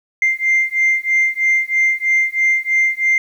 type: beating tone pair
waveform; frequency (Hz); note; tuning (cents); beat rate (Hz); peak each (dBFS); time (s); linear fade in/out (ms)
sine; 2093 / 2096.1; C7 / C7; 0 / +3; 3.1; -15 / -15; 0.22-3.18; 2
effects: tanh soft clip ceiling -8 dBFS + 8-bit